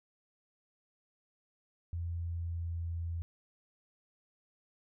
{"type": "tone with pitch glide", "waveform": "sine", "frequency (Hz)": [85.1, 84.22], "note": ["F2", "E2"], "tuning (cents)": [-44, 38], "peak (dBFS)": -34, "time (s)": [1.93, 3.22], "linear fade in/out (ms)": 0, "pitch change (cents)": -18, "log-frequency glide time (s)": [2.06, 2.89], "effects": []}